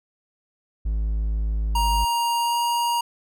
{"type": "tone", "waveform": "triangle", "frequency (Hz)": 53.4, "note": "G#1", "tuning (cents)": 49, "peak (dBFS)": -19, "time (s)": [0.85, 2.05], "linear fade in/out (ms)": 10}
{"type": "tone with pitch glide", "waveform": "square", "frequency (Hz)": [940, 946], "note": ["A#5", "A#5"], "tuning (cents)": [14, 25], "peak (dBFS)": -21, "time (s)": [1.75, 3.01], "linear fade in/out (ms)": 5, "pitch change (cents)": 11, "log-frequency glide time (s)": [2.4, 2.59]}
{"effects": []}